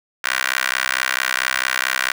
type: tone with high-pass filter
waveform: 15% pulse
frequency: 64.5 Hz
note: C2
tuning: 24 cents flat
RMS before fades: -21 dBFS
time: 0.24-2.12 s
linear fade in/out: 5 ms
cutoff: 1600 Hz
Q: 2.3
effects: none